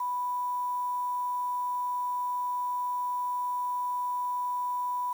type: tone with quantisation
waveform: sine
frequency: 987.8 Hz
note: B5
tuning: in tune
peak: -28 dBFS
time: 0-5.13 s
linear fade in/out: 5 ms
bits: 8
effects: none